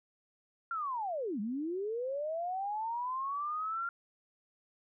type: linear two-way sweep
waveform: sine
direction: down then up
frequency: 1396.9 to 196 to 1396.9 Hz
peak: -33 dBFS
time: 0.71-3.89 s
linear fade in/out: 2 ms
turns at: 1.4 s
effects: none